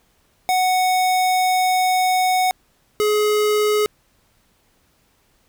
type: tone pair in turn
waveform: square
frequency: 740 / 421.6 Hz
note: F#5 / G#4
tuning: 0 / +26 cents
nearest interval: minor seventh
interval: 974 cents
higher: first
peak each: -16 dBFS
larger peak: neither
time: 0.49-2.51 / 3-3.86 s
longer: first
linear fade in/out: 0 ms
effects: pink hiss -61 dBFS RMS until 5.48 s